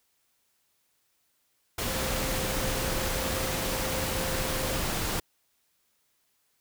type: tone in noise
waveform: sine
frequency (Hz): 523.3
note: C5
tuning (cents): 0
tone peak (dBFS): -36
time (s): 1.87-4.8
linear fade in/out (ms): 5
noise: pink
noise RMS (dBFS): -30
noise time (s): 1.78-5.2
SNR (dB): -9
effects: white hiss -72 dBFS RMS until 6.6 s